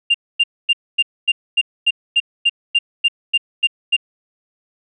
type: tone bursts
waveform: sine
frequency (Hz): 2794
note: F7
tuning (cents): 0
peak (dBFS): -9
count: 14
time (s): 0.1-3.966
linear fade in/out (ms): 10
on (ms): 44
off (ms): 250
effects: tanh soft clip ceiling -7 dBFS